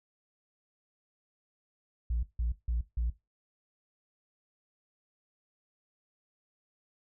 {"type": "tone bursts", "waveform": "sine", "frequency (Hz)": 58, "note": "A#1", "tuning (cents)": -8, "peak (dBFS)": -26, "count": 4, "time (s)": [2.1, 3.1], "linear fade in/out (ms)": 5, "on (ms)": 130, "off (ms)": 160, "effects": ["noise-tail reverb RT60 0.2 s tail -17 dB re dry", "tanh soft clip ceiling -25 dBFS"]}